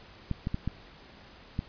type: clicks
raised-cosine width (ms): 5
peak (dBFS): -17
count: 5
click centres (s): 0.313 / 0.471 / 0.544 / 0.676 / 1.591
effects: pink hiss -52 dBFS RMS until 1.68 s + resampled to 11025 Hz